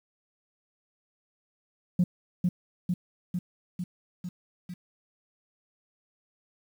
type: tone with echo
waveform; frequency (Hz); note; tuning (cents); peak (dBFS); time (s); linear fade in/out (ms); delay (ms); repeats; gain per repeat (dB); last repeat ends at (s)
sine; 178.5; F3; +38; -17; 1.99-2.04; 5; 450; 6; -3; 4.74
effects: tanh soft clip ceiling -16 dBFS + 9-bit